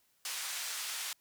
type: band-pass noise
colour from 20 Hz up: white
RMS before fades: -39 dBFS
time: 0.25-1.13 s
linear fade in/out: 2 ms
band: 1100 to 8800 Hz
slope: 12 dB/octave
effects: white hiss -72 dBFS RMS until 1.2 s